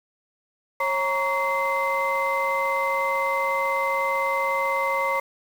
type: tone cluster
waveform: sine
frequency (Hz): 545 / 935 / 1127 / 2071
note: C#5 / A#5 / C#6 / C7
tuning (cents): -29 / +5 / +28 / -18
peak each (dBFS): -26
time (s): 0.8-5.2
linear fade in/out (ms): 5
effects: tanh soft clip ceiling -14 dBFS + 7-bit